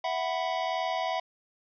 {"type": "chord", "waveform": "square", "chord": "E suspended second", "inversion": "none", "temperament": "just", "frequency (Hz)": [659.3, 741.7, 988.9], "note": ["E5", "F#5", "B5"], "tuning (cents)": [0, 4, 2], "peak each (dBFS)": [-33, -32, -35], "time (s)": [0.04, 1.2], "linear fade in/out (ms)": 5, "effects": ["resampled to 11025 Hz", "11-bit"]}